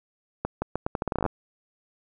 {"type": "accelerating click train", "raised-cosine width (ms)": 1, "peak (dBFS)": -12, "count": 15, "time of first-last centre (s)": [0.45, 1.263], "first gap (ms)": 170, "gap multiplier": 0.8, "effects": []}